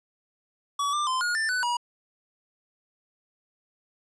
square tone with pitch steps, 1138 / 1189 / 1033 / 1437 / 1778 / 1496 / 962 Hz, C#6 / D6 / C6 / F6 / A6 / F#6 / B5, +45 / +21 / -22 / +49 / +18 / +19 / -46 cents, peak -25 dBFS, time 0.79-1.77 s, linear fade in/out 5 ms, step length 140 ms, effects resampled to 22050 Hz + 10-bit

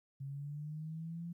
sine linear sweep, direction up, 135.8 to 172.5 Hz, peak -40 dBFS, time 0.2-1.33 s, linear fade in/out 10 ms, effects 13-bit

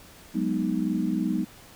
sine chord, G# minor seventh, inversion third, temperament equal, 185 / 207.7 / 246.9 / 311.1 Hz, F#3 / G#3 / B3 / D#4, 0 / 0 / 0 / 0 cents, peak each -29 dBFS, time 0.34-1.45 s, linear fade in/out 20 ms, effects pink hiss -50 dBFS RMS until 1.75 s

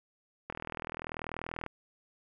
click train, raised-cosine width 0.5 ms, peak -22 dBFS, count 48, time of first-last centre 0.5-1.663 s, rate 40.4 Hz, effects none

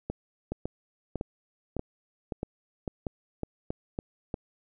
two click trains, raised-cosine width 2 ms, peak -18 / -18 dBFS, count 8 / 7, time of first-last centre 0.1-3.989 / 0.52-4.342 s, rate 1.8 / 1.57 Hz, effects none

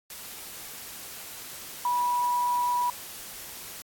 sine tone in noise, 976 Hz, B5, 21 cents flat, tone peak -23 dBFS, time 1.85-2.9 s, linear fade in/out 2 ms, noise white, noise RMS -41 dBFS, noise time 0.1-3.82 s, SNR +15 dB, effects AAC 64 kbps

